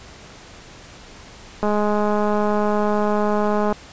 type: click train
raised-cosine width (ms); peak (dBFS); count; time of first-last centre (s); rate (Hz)
1; -8; 439; 1.63-3.726; 209
effects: pink hiss -42 dBFS RMS until 3.92 s + resampled to 16000 Hz